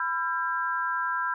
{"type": "tone cluster", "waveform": "sine", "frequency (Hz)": [998, 1355, 1605], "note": ["B5", "E6", "G6"], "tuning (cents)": [18, 47, 40], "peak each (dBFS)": -30, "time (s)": [0, 1.34], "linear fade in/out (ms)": 2, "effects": []}